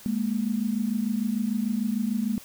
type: tone pair together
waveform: sine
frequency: 208 / 234.7 Hz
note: G#3 / A#3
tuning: +3 / +12 cents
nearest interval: major second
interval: 209 cents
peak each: -26 / -27 dBFS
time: 0.06-2.38 s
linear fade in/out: 0 ms
effects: white hiss -48 dBFS RMS until 2.44 s